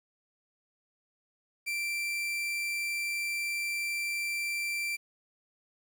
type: tone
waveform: 40% pulse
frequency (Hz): 2351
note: D7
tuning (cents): +1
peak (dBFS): -30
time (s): 1.66-4.97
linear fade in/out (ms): 20
effects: 10-bit